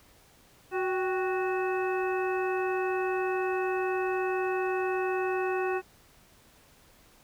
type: harmonic tone with a mistuned harmonic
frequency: 370 Hz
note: F#4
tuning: in tune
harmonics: 1 / 2 / 3 / 4 / 5 / 7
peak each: -28 / -34 / -38 / -38 / -41 / -40 dBFS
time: 0.71-5.82 s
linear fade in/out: 50 ms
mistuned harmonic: 2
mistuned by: +78 cents
effects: pink hiss -59 dBFS RMS until 7.23 s